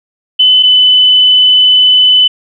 sine tone pair in turn, 3021 / 3009 Hz, F#7 / F#7, +35 / +28 cents, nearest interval unison, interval 7 cents, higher first, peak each -3 dBFS, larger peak neither, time 0.39-0.63 / 0.63-2.28 s, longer second, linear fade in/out 10 ms, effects none

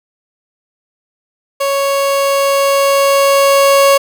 30% pulse tone with level ramp, 554.4 Hz, C#5, in tune, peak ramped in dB -10 to -3 dBFS, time 1.6-3.98 s, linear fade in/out 10 ms, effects none

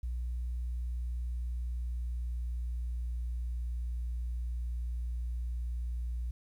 sine tone with pitch glide, 60.3 to 59.5 Hz, B1 to A#1, -41 to +36 cents, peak -31 dBFS, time 0.03-6.31 s, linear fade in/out 5 ms, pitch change -23 cents, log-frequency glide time 0.57-3.58 s, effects tanh soft clip ceiling -30 dBFS + 11-bit

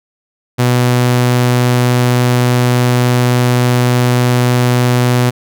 sawtooth tone, 123.47 Hz, B2, in tune, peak -5 dBFS, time 0.58-5.31 s, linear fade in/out 20 ms, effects none

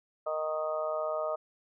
harmonic tone, 155.56 Hz, D#3, in tune, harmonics 3 / 4 / 5 / 6 / 7 / 8, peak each -40 / -31 / -44 / -45 / -44 / -37 dBFS, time 0.26-1.36 s, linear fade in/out 10 ms, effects none

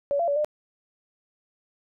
sine tone with pitch steps, 567 / 682 / 571 / 601 Hz, C#5 / F5 / D5 / D5, +39 / -41 / -49 / +40 cents, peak -21 dBFS, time 0.11-0.446 s, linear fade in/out 0 ms, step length 84 ms, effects none

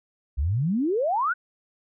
sine exponential sweep, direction up, 61.9 to 1551 Hz, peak -21 dBFS, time 0.37-1.34 s, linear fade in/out 20 ms, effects none

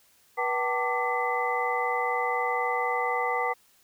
sine tone cluster, 487.2 / 766 / 890 / 1171 / 2020 Hz, B4 / G5 / A5 / D6 / B6, -24 / -40 / +20 / -5 / +39 cents, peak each -31 dBFS, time 0.37-3.54 s, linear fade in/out 20 ms, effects white hiss -62 dBFS RMS until 3.83 s

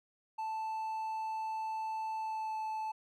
triangle tone with pitch glide, 880 to 872.9 Hz, A5 to A5, 0 to -14 cents, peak -33 dBFS, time 0.38-2.92 s, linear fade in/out 10 ms, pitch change -14 cents, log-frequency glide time 2.17-2.57 s, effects none

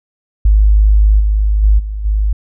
sine tone with level steps, 51.9 Hz, G#1, in tune, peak -5 / -9 / -5 / -18 / -10 dBFS, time 0.45-2.33 s, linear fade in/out 5 ms, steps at 1.19 / 1.62 / 1.78 / 2.04 s, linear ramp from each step 20 ms, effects none

